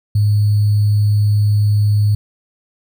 sine tone with sample-and-hold, 104.1 Hz, G#2, 5 cents sharp, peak -10 dBFS, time 0.15-2.15 s, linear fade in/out 5 ms, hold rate 4410 Hz, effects none

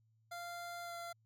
25% pulse tone with pitch glide, 694 to 686.4 Hz, F5 to F5, -11 to -30 cents, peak -40 dBFS, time 0.31-1.13 s, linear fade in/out 10 ms, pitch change -19 cents, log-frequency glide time 0.83-0.94 s, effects added 111 Hz sine -70 dBFS peak until 1.25 s

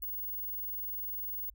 sine tone, 15640 Hz, B9, 18 cents flat, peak -35 dBFS, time 0.02-1.5 s, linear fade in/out 5 ms, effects added 50 Hz sine -55 dBFS peak until 1.54 s

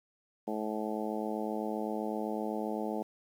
harmonic tone, 107.8 Hz, A2, 35 cents flat, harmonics 2 / 3 / 4 / 5 / 6 / 7 / 8, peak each -37 / -39 / -39 / -41 / -42 / -42 / -43 dBFS, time 0.47-3.03 s, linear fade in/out 10 ms, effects 10-bit

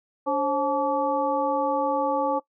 harmonic tone with a mistuned harmonic, 287.1 Hz, D4, 39 cents flat, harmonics 1 / 2 / 3 / 4, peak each -29 / -25 / -26 / -29 dBFS, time 0.26-2.4 s, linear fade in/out 20 ms, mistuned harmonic 2, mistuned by -120 cents, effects noise-tail reverb RT60 0.1 s tail -21 dB re dry

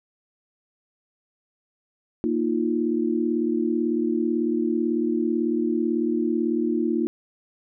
sine chord, Bb suspended fourth, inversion none, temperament equal, 233.1 / 311.1 / 349.2 Hz, Bb3 / Eb4 / F4, 0 / 0 / 0 cents, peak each -25 dBFS, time 2.24-7.07 s, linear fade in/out 0 ms, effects none

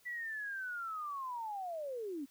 sine linear sweep, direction down, 1975.5 to 258 Hz, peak -38 dBFS, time 0.05-2.26 s, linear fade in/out 20 ms, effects white hiss -67 dBFS RMS until 2.3 s

